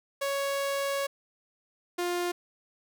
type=tone pair in turn; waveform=sawtooth; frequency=556 / 352.1 Hz; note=C#5 / F4; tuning=+5 / +14 cents; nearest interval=minor sixth; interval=791 cents; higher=first; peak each=-24 dBFS; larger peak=neither; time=0.21-1.07 / 1.98-2.32 s; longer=first; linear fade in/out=10 ms; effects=none